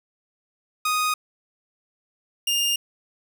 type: tone pair in turn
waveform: sawtooth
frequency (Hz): 1244.5 / 2815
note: D#6 / F7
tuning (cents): 0 / +13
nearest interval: octave + major second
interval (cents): 1413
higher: second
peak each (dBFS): -17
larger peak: neither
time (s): 0.85-1.14 / 2.47-2.76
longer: neither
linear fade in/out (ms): 5
effects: none